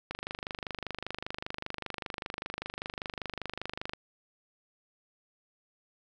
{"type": "click train", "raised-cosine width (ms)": 0.3, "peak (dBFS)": -19, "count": 97, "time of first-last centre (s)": [0.11, 3.935], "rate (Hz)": 25.1, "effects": []}